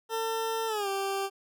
20% pulse tone with pitch glide, 450 to 391.7 Hz, A4 to G4, +39 to -1 cents, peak -24 dBFS, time 0.09-1.3 s, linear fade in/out 50 ms, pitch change -240 cents, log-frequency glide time 0.67-0.88 s, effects none

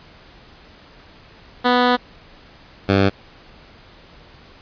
10% pulse tone pair in turn, 246.9 / 97.98 Hz, B3 / G2, 0 / 0 cents, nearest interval octave + major third, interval 1600 cents, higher first, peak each -5 dBFS, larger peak neither, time 1.64-1.97 / 2.88-3.1 s, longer first, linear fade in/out 20 ms, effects pink hiss -46 dBFS RMS until 4.61 s + resampled to 11025 Hz

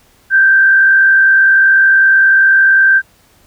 sine tone with frequency modulation, 1568 Hz, G6, in tune, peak -5 dBFS, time 0.3-3.02 s, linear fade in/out 50 ms, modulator 50.6 Hz, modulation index 0.59, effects pink hiss -50 dBFS RMS until 3.46 s

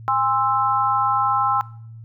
sine chord, Ab augmented, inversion none, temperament equal with one note detuned, 813.5 / 1046.5 / 1318.5 Hz, Ab5 / C6 / E6, -36 / 0 / 0 cents, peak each -21 dBFS, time 0.08-1.61 s, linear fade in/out 0 ms, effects noise-tail reverb RT60 0.6 s tail -21 dB re dry + added 113 Hz sine -36 dBFS peak until 2.04 s

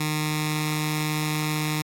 10% pulse tone with notch filter, 153 Hz, D#3, 29 cents flat, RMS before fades -26 dBFS, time 0-1.82 s, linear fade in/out 5 ms, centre 570 Hz, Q 0.51, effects AAC 64 kbps

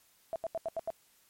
sine tone bursts, 659.3 Hz, E5, in tune, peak -31 dBFS, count 6, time 0.33-0.903 s, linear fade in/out 0 ms, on 28 ms, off 81 ms, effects white hiss -66 dBFS RMS until 1.29 s + MP3 64 kbps

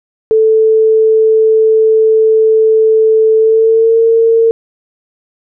sine tone with pitch glide, 440 to 455 Hz, A4 to A#4, 0 to -42 cents, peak -5 dBFS, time 0.31-4.51 s, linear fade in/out 0 ms, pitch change +58 cents, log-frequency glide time 3.37-3.98 s, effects none

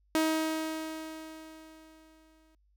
sawtooth tone with exponential decay, 316.9 Hz, D#4, 32 cents sharp, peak -20 dBFS, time 0.15-2.55 s, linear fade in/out 1 ms, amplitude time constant 520 ms, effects added 50 Hz sine -65 dBFS peak until 2.76 s

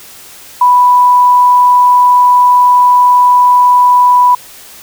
sine tone, 987.8 Hz, B5, in tune, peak -3 dBFS, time 0.61-4.35 s, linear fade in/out 5 ms, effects white hiss -34 dBFS RMS until 4.82 s

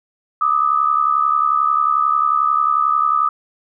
sine tone pair together, 1197.8 / 1269 Hz, D6 / D#6, +34 / +34 cents, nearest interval minor second, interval 100 cents, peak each -16 dBFS, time 0.41-3.29 s, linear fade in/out 5 ms, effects none

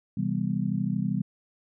sine chord, C major seventh, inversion none, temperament just, 130.81 / 163.52 / 196.22 / 245.3 Hz, C3 / E3 / G3 / B3, 0 / -14 / +2 / -12 cents, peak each -32 / -30 / -28 / -33 dBFS, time 0.17-1.22 s, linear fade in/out 5 ms, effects none

